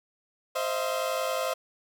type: tone cluster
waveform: 30% pulse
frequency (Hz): 523 / 631 / 682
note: C5 / D#5 / F5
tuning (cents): -1 / +24 / -41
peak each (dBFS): -28 / -29 / -31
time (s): 0.55-1.54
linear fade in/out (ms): 10
effects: none